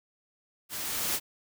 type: noise with level ramp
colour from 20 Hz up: white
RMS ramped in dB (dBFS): -37 to -28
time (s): 0.69-1.2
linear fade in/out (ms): 50
effects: none